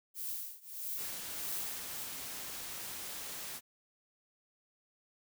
violet noise with tremolo, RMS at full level -38 dBFS, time 0.14-2.07 s, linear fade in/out 50 ms, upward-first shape triangle, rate 1.6 Hz, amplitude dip 95%
white noise, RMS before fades -43 dBFS, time 0.96-3.61 s, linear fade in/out 50 ms
effects none

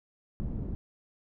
pink low-pass noise, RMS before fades -34 dBFS, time 0.4-0.75 s, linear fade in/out 0 ms, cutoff 230 Hz, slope 12 dB/octave, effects none

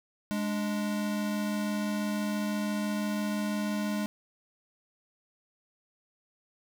square tone pair together, 207.7 / 293.7 Hz, G#3 / D4, 0 / 0 cents, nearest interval tritone, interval 600 cents, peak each -30 / -38 dBFS, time 0.31-4.06 s, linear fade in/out 0 ms, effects none

